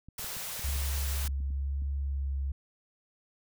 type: clicks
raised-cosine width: 5 ms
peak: -35 dBFS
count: 12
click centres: 0.086 / 0.194 / 0.244 / 0.368 / 0.594 / 0.688 / 0.761 / 1.251 / 1.287 / 1.404 / 1.505 / 1.821 s
type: band-stop noise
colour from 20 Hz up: white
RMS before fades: -38 dBFS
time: 0.18-1.28 s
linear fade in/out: 5 ms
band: 210 to 370 Hz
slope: 96 dB/octave
type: tone with vibrato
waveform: sine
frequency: 69 Hz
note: C#2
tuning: 7 cents flat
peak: -29 dBFS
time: 0.64-2.52 s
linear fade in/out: 5 ms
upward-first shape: sine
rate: 1 Hz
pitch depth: 16 cents each way
effects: none